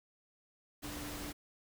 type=tone in noise; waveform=sine; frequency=293.7 Hz; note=D4; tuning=in tune; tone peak=-46 dBFS; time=0.82-1.33 s; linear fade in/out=20 ms; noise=pink; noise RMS=-44 dBFS; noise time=0.82-1.33 s; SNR=-5 dB; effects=none